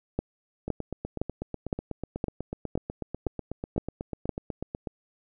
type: two click trains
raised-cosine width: 2 ms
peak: -19 / -13 dBFS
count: 35 / 9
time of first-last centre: 0.68-4.872 / 0.19-4.293 s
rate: 8.11 / 1.95 Hz
effects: none